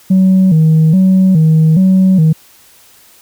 sine tone with vibrato, 172.7 Hz, F3, 19 cents flat, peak -3 dBFS, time 0.1-2.33 s, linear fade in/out 10 ms, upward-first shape square, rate 1.2 Hz, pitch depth 150 cents each way, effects tanh soft clip ceiling -3 dBFS + white hiss -44 dBFS RMS until 3.21 s

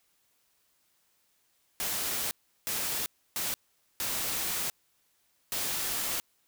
white noise bursts at uneven times, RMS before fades -32 dBFS, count 5, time 1.8-2.31 / 2.67-3.06 / 3.36-3.54 / 4-4.7 / 5.52-6.2 s, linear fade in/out 0 ms, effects white hiss -71 dBFS RMS until 6.47 s

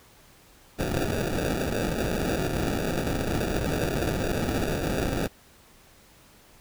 white noise with sample-and-hold, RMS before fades -27 dBFS, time 0.78-5.28 s, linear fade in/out 20 ms, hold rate 1050 Hz, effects pink hiss -55 dBFS RMS until 6.6 s

